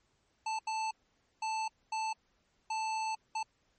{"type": "tone bursts at uneven times", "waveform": "square", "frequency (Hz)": 880, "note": "A5", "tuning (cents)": 0, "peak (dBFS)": -33, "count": 6, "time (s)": [[0.46, 0.59], [0.67, 0.91], [1.42, 1.68], [1.92, 2.13], [2.7, 3.15], [3.35, 3.43]], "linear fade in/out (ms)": 5, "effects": ["pink hiss -74 dBFS RMS until 3.78 s", "MP3 32 kbps"]}